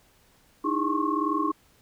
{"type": "tone cluster", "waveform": "sine", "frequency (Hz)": [303.8, 326, 405.6, 1072, 1110], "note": ["D#4", "E4", "G#4", "C6", "C#6"], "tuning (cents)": [-41, -19, -41, 42, 2], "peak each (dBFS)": [-28, -31, -34, -28, -30], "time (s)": [0.64, 1.52], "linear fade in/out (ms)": 10, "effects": ["pink hiss -61 dBFS RMS until 1.81 s"]}